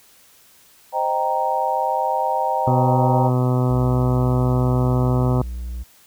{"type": "chord", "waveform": "sine", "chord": "C minor seventh", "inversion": "none", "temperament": "equal", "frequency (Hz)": [523.3, 622.3, 784, 932.3], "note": ["C5", "Eb5", "G5", "Bb5"], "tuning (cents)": [0, 0, 0, 0], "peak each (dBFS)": [-26, -26, -22, -22], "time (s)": [0.92, 3.31], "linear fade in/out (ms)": 50}
{"type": "harmonic tone", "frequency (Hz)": 126.1, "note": "B2", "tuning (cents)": 36, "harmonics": [1, 2, 3, 4, 5, 6, 7, 8, 9, 10], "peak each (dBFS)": [-17, -23, -27, -29, -31, -33, -34, -35, -36, -37], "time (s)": [2.67, 5.42], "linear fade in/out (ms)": 5}
{"type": "tone", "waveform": "triangle", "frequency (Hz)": 60.5, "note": "B1", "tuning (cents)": -35, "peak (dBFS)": -24, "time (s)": [3.69, 5.84], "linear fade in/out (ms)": 20}
{"effects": ["white hiss -52 dBFS RMS until 6.06 s"]}